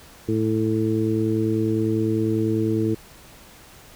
harmonic tone, 110 Hz, A2, in tune, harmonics 1 / 2 / 3 / 4, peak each -25 / -26 / -22 / -27 dBFS, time 0.28-2.95 s, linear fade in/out 10 ms, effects pink hiss -47 dBFS RMS until 3.95 s

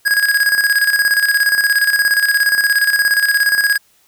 square tone with tremolo, 1650 Hz, G#6, 12 cents flat, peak -10 dBFS, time 0.05-3.78 s, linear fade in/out 20 ms, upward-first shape square, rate 17 Hz, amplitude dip 60%, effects white hiss -55 dBFS RMS until 4.07 s

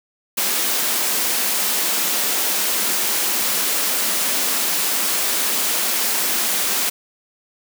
white high-pass noise, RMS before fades -20 dBFS, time 0.37-6.9 s, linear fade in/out 10 ms, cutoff 180 Hz, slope 96 dB/octave, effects none

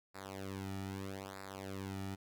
sawtooth tone with flanger, 96.9 Hz, G2, 20 cents flat, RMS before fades -44 dBFS, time 0.14-2.16 s, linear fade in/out 20 ms, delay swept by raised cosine 0.32 to 1.92 ms, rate 0.79 Hz, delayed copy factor -1, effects none

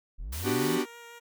triangle linear sweep, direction up, 31 to 180 Hz, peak -32 dBFS, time 0.18-0.79 s, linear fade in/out 20 ms
white high-pass noise, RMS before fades -39 dBFS, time 0.32-0.76 s, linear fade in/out 10 ms, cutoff 200 Hz, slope 24 dB/octave
45% pulse chord, G major seventh, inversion first, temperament equal, 246.9 / 293.7 / 370 / 392 Hz, B3 / D4 / F#4 / G4, 0 / 0 / 0 / 0 cents, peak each -31 dBFS, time 0.43-0.86 s, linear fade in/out 50 ms
10% pulse tone with vibrato, 470 Hz, A#4, 14 cents sharp, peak -37 dBFS, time 0.59-1.2 s, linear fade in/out 20 ms, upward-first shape sine, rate 5.8 Hz, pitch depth 10 cents each way
effects none

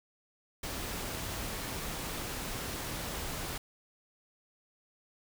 pink noise, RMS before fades -38 dBFS, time 0.63-3.58 s, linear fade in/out 5 ms, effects none

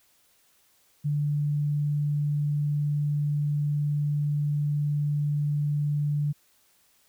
sine tone, 146.83 Hz, D3, in tune, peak -23 dBFS, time 1.04-6.33 s, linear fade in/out 20 ms, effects white hiss -64 dBFS RMS until 7.08 s

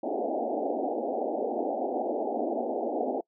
white band-pass noise, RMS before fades -30 dBFS, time 0.03-3.21 s, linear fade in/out 5 ms, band 230 to 800 Hz, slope 96 dB/octave, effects noise-tail reverb RT60 0.1 s tail -25 dB re dry

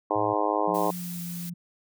harmonic tone, 104.7 Hz, G#2, 15 cents sharp, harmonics 3 / 4 / 5 / 6 / 7 / 8 / 9 / 10, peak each -31 / -31 / -31 / -31 / -31 / -31 / -31 / -31 dBFS, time 0.1-0.91 s, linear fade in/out 10 ms
triangle tone, 110 Hz, A2, in tune, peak -34 dBFS, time 0.15-0.34 s, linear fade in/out 10 ms
sine tone with pitch glide, 180.1 to 173.36 Hz, F#3 to F3, -46 to -12 cents, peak -33 dBFS, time 0.67-1.54 s, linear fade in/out 10 ms, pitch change -66 cents, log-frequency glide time 0.84-1.21 s
blue noise, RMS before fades -40 dBFS, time 0.74-1.5 s, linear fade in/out 10 ms
effects none

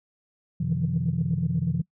sine tone cluster, 91.2 / 130.5 / 154.8 / 162.9 / 171.3 Hz, F#2 / C3 / D#3 / E3 / F3, -24 / -4 / -9 / -20 / -33 cents, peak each -33 / -28 / -28 / -31 / -26 dBFS, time 0.6-1.82 s, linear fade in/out 10 ms, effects noise-tail reverb RT60 0.1 s tail -23 dB re dry + tanh soft clip ceiling -15 dBFS

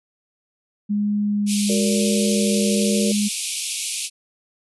sine tone with vibrato, 205.9 Hz, G#3, 15 cents flat, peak -18 dBFS, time 0.89-3.29 s, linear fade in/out 20 ms, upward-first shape sine, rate 1 Hz, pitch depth 9 cents each way
white band-pass noise, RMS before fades -27 dBFS, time 1.46-4.1 s, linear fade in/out 50 ms, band 2300 to 11000 Hz, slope 96 dB/octave
sine chord, Gb augmented, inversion none, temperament just, 370 / 462.5 / 578.1 Hz, Gb4 / Bb4 / D5, 0 / -14 / -27 cents, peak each -27 / -25 / -28 dBFS, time 1.69-3.12 s, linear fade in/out 5 ms
effects none

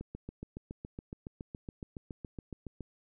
click train, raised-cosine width 3 ms, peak -28 dBFS, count 21, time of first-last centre 0.01-2.807 s, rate 7.15 Hz, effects none

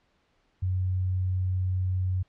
sine tone, 92.5 Hz, F#2, in tune, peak -24 dBFS, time 0.62-2.23 s, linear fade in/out 10 ms, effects pink hiss -69 dBFS RMS until 2.28 s + low-pass 4000 Hz 12 dB/octave

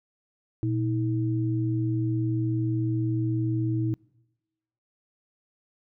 sine tone pair together, 118.8 / 319.9 Hz, A#2 / D#4, +33 / +48 cents, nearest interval octave + perfect fourth, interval 1715 cents, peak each -25 / -28 dBFS, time 0.63-3.94 s, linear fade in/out 0 ms, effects noise-tail reverb RT60 1.0 s tail -25 dB re dry

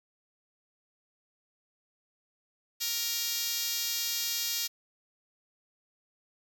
5% pulse tone with high-pass filter, 468.2 Hz, A#4, 8 cents sharp, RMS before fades -32 dBFS, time 2.8-4.68 s, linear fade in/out 20 ms, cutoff 4600 Hz, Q 0.58, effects none

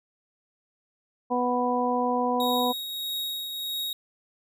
harmonic tone, 246.9 Hz, B3, in tune, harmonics 1 / 2 / 3 / 4, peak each -28 / -28 / -28 / -28 dBFS, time 1.3-2.73 s, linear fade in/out 20 ms
45% pulse tone with tremolo, 3774 Hz, A#7, 21 cents sharp, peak -28 dBFS, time 2.4-3.93 s, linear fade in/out 2 ms, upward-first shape triangle, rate 1.6 Hz, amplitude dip 45%
effects none

